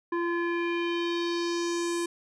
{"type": "tone with low-pass filter sweep", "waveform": "square", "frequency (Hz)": 342.8, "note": "F4", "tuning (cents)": -32, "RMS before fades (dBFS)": -29, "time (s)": [0.12, 2.06], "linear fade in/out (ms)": 5, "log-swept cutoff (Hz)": [1400, 9000], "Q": 2.6, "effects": []}